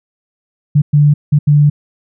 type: tone bursts at uneven times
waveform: sine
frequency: 146.83 Hz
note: D3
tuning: in tune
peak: -5 dBFS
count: 4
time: 0.75-0.82 / 0.93-1.14 / 1.32-1.39 / 1.47-1.7 s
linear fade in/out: 10 ms
effects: none

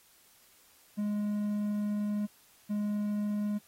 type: tone pair in turn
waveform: triangle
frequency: 207.7 / 207.7 Hz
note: G#3 / G#3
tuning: 0 / 0 cents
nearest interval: unison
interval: 0 cents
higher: neither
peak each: -27 dBFS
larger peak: neither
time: 0.97-2.27 / 2.69-3.59 s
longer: first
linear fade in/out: 20 ms
effects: white hiss -62 dBFS RMS until 3.67 s + AAC 48 kbps

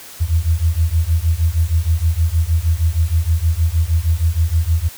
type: beating tone pair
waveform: sine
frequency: 79 / 85.4 Hz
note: D#2 / F2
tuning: +27 / -38 cents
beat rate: 6.4 Hz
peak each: -16 dBFS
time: 0.2-4.89 s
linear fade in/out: 20 ms
effects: white hiss -37 dBFS RMS until 4.97 s

